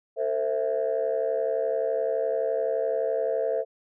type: chord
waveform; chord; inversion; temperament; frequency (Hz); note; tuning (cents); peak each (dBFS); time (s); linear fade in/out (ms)
sine; A minor; none; equal with one note detuned; 451.6 / 523.3 / 659.3; A4 / C5 / E5; +45 / 0 / 0; -27; 0.16-3.65; 50
effects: tanh soft clip ceiling -17 dBFS